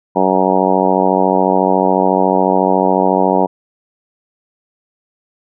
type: harmonic tone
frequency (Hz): 94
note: F#2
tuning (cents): +28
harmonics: 2 / 3 / 4 / 5 / 6 / 7 / 8 / 9 / 10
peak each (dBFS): -19 / -19 / -19 / -19 / -19 / -19 / -19 / -19 / -19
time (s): 0.15-3.47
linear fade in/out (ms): 20
effects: none